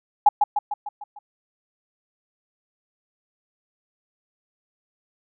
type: tone with echo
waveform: sine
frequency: 829 Hz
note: G#5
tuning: 3 cents flat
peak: -8 dBFS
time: 0.26-0.29 s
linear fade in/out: 5 ms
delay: 150 ms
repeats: 6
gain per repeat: -5 dB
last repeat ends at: 1.19 s
effects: none